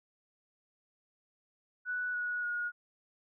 sine tone with pitch steps, 1480 / 1460.5 / 1441.2 Hz, F#6 / F#6 / F#6, 0 / -23 / -46 cents, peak -32 dBFS, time 1.85-2.72 s, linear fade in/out 50 ms, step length 290 ms, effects none

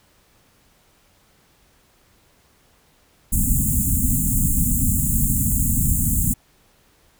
pink band-stop noise, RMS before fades -19 dBFS, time 3.32-6.34 s, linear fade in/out 10 ms, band 270 to 7000 Hz, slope 96 dB/octave, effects pink hiss -58 dBFS RMS until 7.19 s

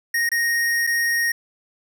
square tone with dropouts, 1864.7 Hz, A#6, in tune, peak -19 dBFS, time 0.14-1.32 s, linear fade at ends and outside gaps 5 ms, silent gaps 0.291-0.316 / 0.868-0.872 s, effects none

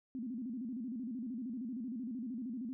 sine tone with vibrato, 241.5 Hz, B3, 39 cents flat, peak -38 dBFS, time 0.15-2.73 s, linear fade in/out 0 ms, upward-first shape square, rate 13 Hz, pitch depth 140 cents each way, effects none

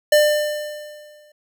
square tone with exponential decay, 598 Hz, D5, 31 cents sharp, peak -10 dBFS, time 0.12-1.32 s, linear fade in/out 5 ms, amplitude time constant 260 ms, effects none

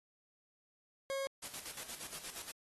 40% pulse tone, 544 Hz, C#5, 33 cents flat, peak -35 dBFS, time 1.1-1.27 s, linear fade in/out 0 ms
white noise with tremolo, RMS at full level -44 dBFS, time 1.42-2.52 s, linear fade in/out 10 ms, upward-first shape square, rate 8.5 Hz, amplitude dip 60%
effects AAC 32 kbps

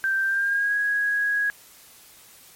sine tone with pitch glide, 1568 to 1656.4 Hz, G6 to G#6, 0 to -5 cents, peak -20 dBFS, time 0.04-1.5 s, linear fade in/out 0 ms, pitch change +95 cents, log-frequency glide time 0.24-0.76 s, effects white hiss -50 dBFS RMS until 2.55 s + MP3 64 kbps

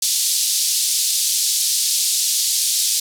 pink band-pass noise, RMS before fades -19 dBFS, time 0.02-3 s, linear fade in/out 5 ms, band 4100 to 12000 Hz, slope 24 dB/octave, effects none

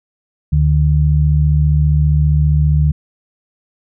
sine tone pair together, 75 / 150 Hz, D2 / D3, +37 / +37 cents, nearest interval octave, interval 1200 cents, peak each -12 dBFS, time 0.52-2.92 s, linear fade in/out 10 ms, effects none

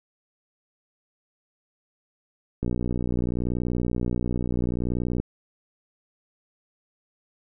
click train, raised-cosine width 3 ms, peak -14 dBFS, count 157, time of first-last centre 2.63-5.2 s, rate 60.7 Hz, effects none

